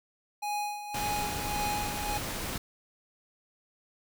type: tone with tremolo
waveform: square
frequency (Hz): 830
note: G#5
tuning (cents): -1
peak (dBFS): -30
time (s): 0.42-2.18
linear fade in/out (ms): 10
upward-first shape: sine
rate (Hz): 1.8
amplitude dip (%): 65
type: noise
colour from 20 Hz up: pink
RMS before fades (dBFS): -35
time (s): 0.94-2.58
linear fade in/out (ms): 5
effects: none